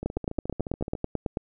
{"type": "two click trains", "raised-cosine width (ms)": 2, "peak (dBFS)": [-13, -20], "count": [13, 14], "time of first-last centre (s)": [[0.06, 1.371], [0.03, 0.952]], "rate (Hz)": [9.15, 14.1], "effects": []}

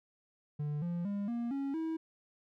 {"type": "tone with pitch steps", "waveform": "triangle", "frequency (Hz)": [147.9, 172.86, 202, 236.1, 276, 322.6], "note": ["D3", "F3", "G#3", "A#3", "C#4", "E4"], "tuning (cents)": [13, -17, -48, 22, -7, -37], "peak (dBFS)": -31, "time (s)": [0.59, 1.97], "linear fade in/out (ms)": 10, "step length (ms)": 230, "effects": []}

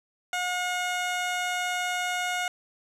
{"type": "tone with low-pass filter", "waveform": "15% pulse", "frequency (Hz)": 721, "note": "F#5", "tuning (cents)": -45, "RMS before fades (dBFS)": -29, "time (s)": [0.33, 2.48], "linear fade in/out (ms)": 2, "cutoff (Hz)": 8800, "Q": 0.89, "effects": []}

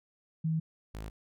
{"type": "tone pair in turn", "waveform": ["sine", "sawtooth"], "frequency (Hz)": [160.1, 53.43], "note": ["D#3", "G#1"], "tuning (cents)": [50, 50], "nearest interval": "octave + perfect fifth", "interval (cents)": 1900, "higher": "first", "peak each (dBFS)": [-27, -35], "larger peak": "first", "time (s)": [[0.44, 0.6], [0.94, 1.1]], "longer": "neither", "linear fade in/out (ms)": 10, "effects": []}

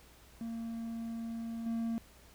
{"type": "tone with level steps", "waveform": "triangle", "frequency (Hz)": 228.9, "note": "A#3", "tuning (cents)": -31, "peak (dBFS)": [-35, -30], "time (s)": [0.41, 1.98], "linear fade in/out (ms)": 0, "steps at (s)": 1.66, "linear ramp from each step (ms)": 5, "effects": ["added 60 Hz sine -61 dBFS peak until 2.34 s", "pink hiss -60 dBFS RMS until 2.34 s"]}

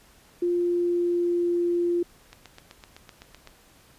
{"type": "tone with pitch glide", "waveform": "sine", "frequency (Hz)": [350, 347.2], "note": ["F4", "F4"], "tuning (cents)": [4, -10], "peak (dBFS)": -21, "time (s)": [0.42, 2.03], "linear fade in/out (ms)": 5, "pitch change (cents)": -14, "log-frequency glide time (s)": [0.53, 1.62]}
{"type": "click train", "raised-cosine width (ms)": 0.2, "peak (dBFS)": -26, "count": 10, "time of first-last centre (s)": [2.33, 3.474], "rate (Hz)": 7.87}
{"effects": ["pink hiss -56 dBFS RMS until 3.98 s", "resampled to 32000 Hz"]}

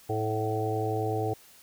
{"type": "harmonic tone with a mistuned harmonic", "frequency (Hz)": 108.7, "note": "A2", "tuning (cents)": -21, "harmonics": [1, 3, 4, 5, 6, 7], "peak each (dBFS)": [-31, -35, -31, -40, -39, -33], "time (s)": [0.09, 1.34], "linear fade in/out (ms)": 10, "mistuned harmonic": 6, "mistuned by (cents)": 48, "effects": ["white hiss -55 dBFS RMS until 1.62 s"]}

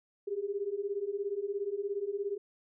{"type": "beating tone pair", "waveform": "sine", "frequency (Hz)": [392, 409], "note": ["G4", "G#4"], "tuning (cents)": [0, -26], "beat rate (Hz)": 17, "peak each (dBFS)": [-36, -34], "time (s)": [0.27, 2.38], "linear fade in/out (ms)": 10, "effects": []}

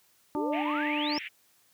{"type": "harmonic tone", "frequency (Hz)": 297.1, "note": "D4", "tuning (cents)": 20, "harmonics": [1, 2, 3, 4], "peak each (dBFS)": [-30, -38, -34, -43], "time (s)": [0.35, 1.18], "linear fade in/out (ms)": 0}
{"type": "exponential sweep", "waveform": "sine", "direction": "up", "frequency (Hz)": [349.2, 5590], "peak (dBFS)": -32, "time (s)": [0.36, 1.19], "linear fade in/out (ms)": 5}
{"type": "band-pass noise", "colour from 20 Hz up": "pink", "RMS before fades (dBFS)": -39, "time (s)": [0.52, 1.29], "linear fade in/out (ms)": 20, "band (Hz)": [1900, 2800], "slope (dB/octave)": 48}
{"effects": ["white hiss -65 dBFS RMS until 1.73 s", "high-pass 60 Hz 12 dB/octave"]}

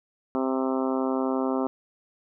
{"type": "harmonic tone", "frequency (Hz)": 131.5, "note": "C3", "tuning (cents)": 9, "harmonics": [2, 3, 4, 5, 6, 7, 8, 9, 10], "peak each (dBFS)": [-26, -30, -32, -34, -36, -37, -38, -39, -40], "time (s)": [0.35, 1.67], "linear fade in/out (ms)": 0, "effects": []}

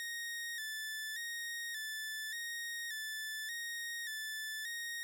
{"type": "tone with vibrato", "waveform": "sawtooth", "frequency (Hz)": 1808, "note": "A6", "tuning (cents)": 47, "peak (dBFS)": -36, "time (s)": [0, 5.03], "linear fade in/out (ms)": 0, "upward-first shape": "square", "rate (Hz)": 0.86, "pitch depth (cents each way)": 55, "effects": []}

